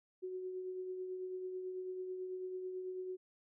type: tone with tremolo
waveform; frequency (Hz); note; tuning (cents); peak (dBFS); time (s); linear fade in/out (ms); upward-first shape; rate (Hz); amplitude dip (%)
sine; 370; F#4; 0; -38; 0.22-3.17; 20; triangle; 9.1; 40
effects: none